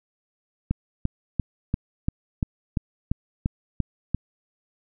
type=click train; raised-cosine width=5 ms; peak=-10 dBFS; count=11; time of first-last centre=0.71-4.146 s; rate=2.91 Hz; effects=none